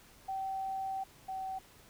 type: tone pair in turn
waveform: sine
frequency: 771 / 763 Hz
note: G5 / G5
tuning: -29 / -47 cents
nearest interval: unison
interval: 18 cents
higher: first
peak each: -34 / -36 dBFS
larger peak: first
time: 0.28-1.04 / 1.28-1.59 s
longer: first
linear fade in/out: 10 ms
effects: pink hiss -59 dBFS RMS until 1.89 s